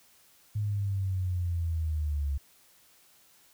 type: linear sweep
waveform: sine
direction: down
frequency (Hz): 105.8 to 68.7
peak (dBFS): -27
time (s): 0.55-2.38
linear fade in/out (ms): 10
effects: white hiss -61 dBFS RMS until 3.53 s